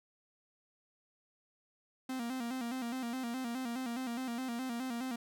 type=tone with vibrato; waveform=45% pulse; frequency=246.9 Hz; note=B3; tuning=in tune; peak=-36 dBFS; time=2.09-5.16 s; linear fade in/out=5 ms; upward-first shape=square; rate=4.8 Hz; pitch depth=88 cents each way; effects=none